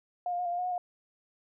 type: tone with pitch steps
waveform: sine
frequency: 714 / 703 / 719 / 694 / 704 / 723 / 728 / 713 Hz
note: F5 / F5 / F#5 / F5 / F5 / F#5 / F#5 / F5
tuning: +38 / +11 / -50 / -11 / +14 / -40 / -28 / +36 cents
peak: -29 dBFS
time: 0.26-0.78 s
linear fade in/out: 2 ms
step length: 65 ms
effects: none